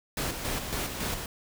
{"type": "noise with tremolo", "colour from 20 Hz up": "pink", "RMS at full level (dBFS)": -31, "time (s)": [0.17, 1.26], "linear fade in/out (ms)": 2, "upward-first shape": "square", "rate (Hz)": 3.6, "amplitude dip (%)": 45, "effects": []}